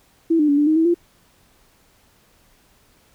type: tone with pitch steps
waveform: sine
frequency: 329.4 / 299.9 / 286 / 294.2 / 312.4 / 324.4 / 344.7 Hz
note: E4 / D4 / D4 / D4 / D#4 / E4 / F4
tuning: -1 / +36 / -46 / +3 / +7 / -28 / -23 cents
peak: -13 dBFS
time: 0.3-0.944 s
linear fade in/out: 10 ms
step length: 92 ms
effects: pink hiss -57 dBFS RMS until 3.14 s